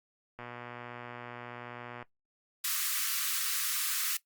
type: click train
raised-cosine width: 0.5 ms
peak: -28 dBFS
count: 199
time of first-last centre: 0.39-2.026 s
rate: 121 Hz
type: high-pass noise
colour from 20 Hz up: white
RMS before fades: -32 dBFS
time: 2.64-4.17 s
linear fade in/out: 5 ms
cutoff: 1100 Hz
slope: 96 dB/octave
effects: noise-tail reverb RT60 0.1 s tail -17 dB re dry + Opus 48 kbps